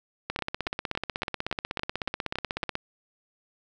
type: two click trains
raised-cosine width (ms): 0.3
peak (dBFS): -14 / -13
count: 9 / 41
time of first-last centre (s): 0.39-2.637 / 0.3-2.754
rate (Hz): 3.56 / 16.3
effects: none